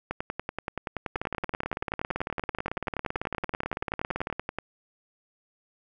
two click trains, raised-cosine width 0.5 ms, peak -15 / -15 dBFS, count 58 / 48, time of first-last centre 1.16-4.327 / 0.11-4.586 s, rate 18 / 10.5 Hz, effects none

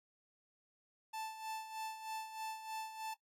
45% pulse tone with tremolo, 880 Hz, A5, in tune, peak -40 dBFS, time 1.13-3.14 s, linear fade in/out 10 ms, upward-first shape sine, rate 3.2 Hz, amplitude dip 65%, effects noise-tail reverb RT60 0.1 s tail -17 dB re dry + AAC 48 kbps

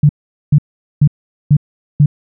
sine tone bursts, 146.83 Hz, D3, in tune, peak -4 dBFS, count 5, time 0.03-2.06 s, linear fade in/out 5 ms, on 62 ms, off 430 ms, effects none

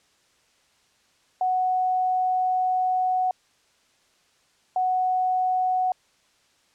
sine tone pair in turn, 740 / 740 Hz, F#5 / F#5, 0 / 0 cents, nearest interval unison, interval 0 cents, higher neither, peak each -20 dBFS, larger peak neither, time 1.41-3.31 / 4.76-5.92 s, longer first, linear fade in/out 2 ms, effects white hiss -63 dBFS RMS until 6.74 s + low-pass 7000 Hz 12 dB/octave

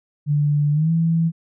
sine tone with pitch glide, 146.83 to 164.81 Hz, D3 to E3, 0 to 0 cents, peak -15 dBFS, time 0.26-1.32 s, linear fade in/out 50 ms, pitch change +200 cents, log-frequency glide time 0.72-0.91 s, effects none

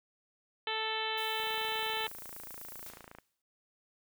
harmonic tone, 440 Hz, A4, in tune, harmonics 1 / 2 / 3 / 4 / 5 / 6 / 7 / 8 / 9, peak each -41 / -38 / -43 / -41 / -43 / -42 / -39 / -43 / -43 dBFS, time 0.67-2.07 s, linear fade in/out 2 ms
violet noise, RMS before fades -47 dBFS, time 1.17-2.9 s, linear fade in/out 10 ms
click train, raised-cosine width 0.5 ms, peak -33 dBFS, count 51, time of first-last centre 1.4-3.186 s, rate 28 Hz
white noise with exponential decay, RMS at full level -49 dBFS, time 2.86-3.42 s, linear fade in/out 2 ms, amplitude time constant 120 ms
effects none

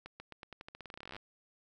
accelerating click train, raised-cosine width 0.3 ms, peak -30 dBFS, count 24, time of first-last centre 0.06-1.165 s, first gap 140 ms, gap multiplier 0.88, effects none

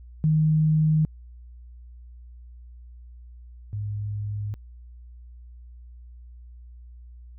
sine tone pair in turn, 155.56 / 103.82 Hz, D#3 / G#2, 0 / 0 cents, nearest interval perfect fifth, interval 700 cents, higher first, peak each -17 / -27 dBFS, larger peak first, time 0.24-1.05 / 3.73-4.54 s, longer neither, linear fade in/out 0 ms, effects added 60 Hz sine -42 dBFS peak until 7.38 s

